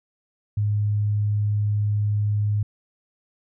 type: tone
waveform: sine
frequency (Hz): 104.2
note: G#2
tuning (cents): +6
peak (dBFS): -19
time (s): 0.57-2.63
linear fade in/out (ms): 5
effects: none